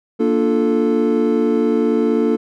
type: chord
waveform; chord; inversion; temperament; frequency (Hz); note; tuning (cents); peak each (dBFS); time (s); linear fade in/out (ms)
triangle; Bb major seventh; none; equal; 233.1 / 293.7 / 349.2 / 440; Bb3 / D4 / F4 / A4; 0 / 0 / 0 / 0; -16 / -18 / -20 / -16; 0.19-2.37; 20
effects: none